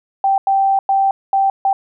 sine tone bursts at uneven times, 781 Hz, G5, 7 cents flat, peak -11 dBFS, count 5, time 0.24-0.38 / 0.47-0.79 / 0.89-1.11 / 1.33-1.5 / 1.65-1.73 s, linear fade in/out 2 ms, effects none

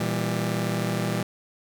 sawtooth chord, E diminished, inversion second, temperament just, 118.67 / 164.81 / 197.78 Hz, Bb2 / E3 / G3, +31 / 0 / +16 cents, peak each -25 dBFS, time 0-1.23 s, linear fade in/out 5 ms, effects none

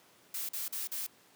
blue noise bursts, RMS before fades -37 dBFS, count 4, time 0.34-1.066 s, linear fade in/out 5 ms, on 150 ms, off 42 ms, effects pink hiss -62 dBFS RMS until 1.35 s + high-pass 200 Hz 12 dB/octave

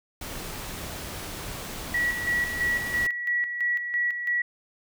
pink noise, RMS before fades -36 dBFS, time 0.21-3.07 s, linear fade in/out 5 ms
sine tone with tremolo, 1933 Hz, B6, 38 cents flat, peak -22 dBFS, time 1.94-4.42 s, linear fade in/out 5 ms, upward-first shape square, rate 3 Hz, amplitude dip 55%
effects none

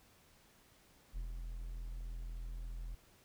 triangle tone with ADSR envelope, 41.79 Hz, E1, 24 cents sharp, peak -35 dBFS, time 1.13-2.95 s, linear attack 42 ms, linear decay 98 ms, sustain -4 dB, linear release 5 ms, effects pink hiss -66 dBFS RMS until 3.24 s

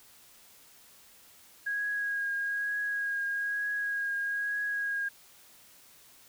sine tone with vibrato, 1643 Hz, G#6, 19 cents flat, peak -29 dBFS, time 1.66-5.09 s, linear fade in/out 10 ms, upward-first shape triangle, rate 1.1 Hz, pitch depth 22 cents each way, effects white hiss -57 dBFS RMS until 6.28 s

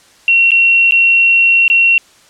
sine tone with dropouts, 2731 Hz, F7, 39 cents flat, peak -6 dBFS, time 0.28-1.98 s, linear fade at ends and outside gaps 1 ms, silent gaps 0.507-0.517 / 0.91-0.921 / 1.68-1.7 s, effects white hiss -46 dBFS RMS until 2.29 s + low-pass 8000 Hz 12 dB/octave

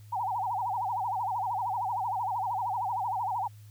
sine tone with vibrato, 853 Hz, G#5, 46 cents sharp, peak -28 dBFS, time 0.12-3.48 s, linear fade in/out 10 ms, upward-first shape sine, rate 13 Hz, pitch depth 240 cents each way, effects added 105 Hz sine -47 dBFS peak until 3.7 s + white hiss -63 dBFS RMS until 3.7 s

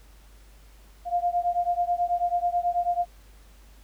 sine beating tone pair, 698.5 / 707.7 Hz, F5 / F5, 0 / +23 cents, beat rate 9.2 Hz, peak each -25 / -26 dBFS, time 1.05-3.06 s, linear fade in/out 50 ms, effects added 50 Hz sine -49 dBFS peak until 3.83 s + pink hiss -58 dBFS RMS until 3.83 s

